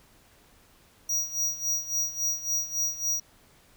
square tone with tremolo, 5760 Hz, F#8, 47 cents flat, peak -24 dBFS, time 1.09-3.2 s, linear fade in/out 5 ms, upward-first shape sine, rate 3.6 Hz, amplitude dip 80%, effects pink hiss -59 dBFS RMS until 3.76 s

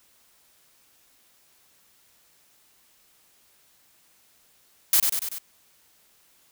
blue noise with echo, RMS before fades -18 dBFS, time 4.93-5 s, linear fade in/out 2 ms, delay 96 ms, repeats 4, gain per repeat -4 dB, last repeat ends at 5.384 s, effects white hiss -61 dBFS RMS until 6.51 s

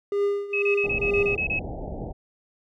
triangle tone with tremolo, 404.3 Hz, G#4, 46 cents flat, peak -17 dBFS, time 0.12-1.36 s, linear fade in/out 2 ms, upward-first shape triangle, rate 2.1 Hz, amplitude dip 85%
sine tone bursts, 2571 Hz, E7, 44 cents flat, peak -23 dBFS, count 9, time 0.53-1.592 s, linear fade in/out 5 ms, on 94 ms, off 27 ms
pink low-pass noise, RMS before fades -33 dBFS, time 0.83-2.13 s, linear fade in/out 20 ms, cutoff 830 Hz, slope 96 dB/octave
effects none

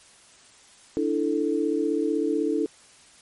sine chord, D suspended second, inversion none, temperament equal, 293.7 / 329.6 / 440 Hz, D4 / E4 / A4, 0 / 0 / 0 cents, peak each -26 dBFS, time 0.97-2.66 s, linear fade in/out 0 ms, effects white hiss -53 dBFS RMS until 3.21 s + MP3 48 kbps

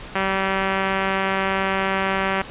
5% pulse tone, 192.6 Hz, G3, 30 cents flat, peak -8 dBFS, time 0.15-2.42 s, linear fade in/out 5 ms, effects pink hiss -37 dBFS RMS until 2.5 s + resampled to 8000 Hz

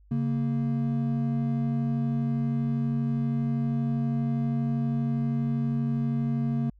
triangle tone pair together, 138.59 / 231.1 Hz, C#3 / A#3, 0 / -15 cents, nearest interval major sixth, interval 885 cents, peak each -25 dBFS, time 0.11-6.7 s, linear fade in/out 5 ms, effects added 50 Hz sine -53 dBFS peak until 6.79 s

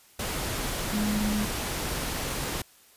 sine tone in noise, 210 Hz, G#3, 19 cents sharp, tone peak -25 dBFS, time 0.93-1.45 s, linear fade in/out 5 ms, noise pink, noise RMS -31 dBFS, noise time 0.19-2.62 s, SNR +3 dB, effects white hiss -57 dBFS RMS until 2.96 s + resampled to 32000 Hz

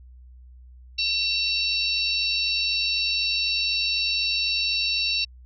harmonic tone with a mistuned harmonic, 904 Hz, A5, 47 cents sharp, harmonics 3 / 4 / 5 / 6, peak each -26 / -27 / -28 / -29 dBFS, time 0.98-5.25 s, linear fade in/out 10 ms, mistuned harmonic 4, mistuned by +130 cents, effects added 62 Hz sine -44 dBFS peak until 5.45 s

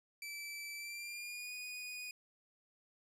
sawtooth tone with pitch glide, 2321 to 2473 Hz, D7 to D#7, -21 to -11 cents, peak -40 dBFS, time 0.22-2.11 s, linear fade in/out 2 ms, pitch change +110 cents, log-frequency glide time 0.76-1.54 s, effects resampled to 32000 Hz

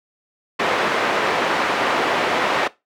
pink band-pass noise, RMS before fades -20 dBFS, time 0.59-2.68 s, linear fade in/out 10 ms, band 430 to 2300 Hz, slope 12 dB/octave, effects noise-tail reverb RT60 0.2 s tail -18 dB re dry

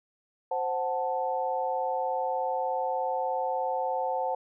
sine chord, F# diminished, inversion second, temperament equal, 523.3 / 740 / 880 Hz, C5 / F#5 / A5, 0 / 0 / 0 cents, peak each -31 dBFS, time 0.51-4.35 s, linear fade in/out 5 ms, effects none

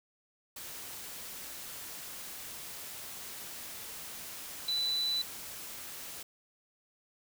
sine tone in noise, 3981 Hz, B7, 13 cents sharp, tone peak -29 dBFS, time 4.68-5.22 s, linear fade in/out 5 ms, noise white, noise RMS -44 dBFS, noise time 0.56-6.23 s, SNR +12 dB, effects none

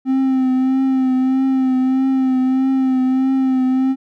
triangle tone with vibrato, 261.6 Hz, C4, in tune, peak -11 dBFS, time 0.05-3.96 s, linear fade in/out 50 ms, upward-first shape triangle, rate 1.6 Hz, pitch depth 34 cents each way, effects none

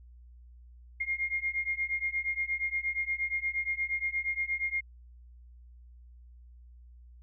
sine beating tone pair, 2125 / 2133.5 Hz, C7 / C7, +26 / +33 cents, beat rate 8.5 Hz, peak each -33 / -32 dBFS, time 1-4.81 s, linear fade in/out 10 ms, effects added 60 Hz sine -50 dBFS peak until 7.22 s

